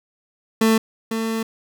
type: tone pair in turn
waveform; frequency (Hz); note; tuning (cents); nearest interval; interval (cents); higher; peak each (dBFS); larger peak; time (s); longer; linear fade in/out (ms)
30% pulse; 222.5 / 224.3; A3 / A3; +20 / +34; unison; 14; second; -11 / -19; first; 0.61-0.78 / 1.11-1.43; second; 5
effects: none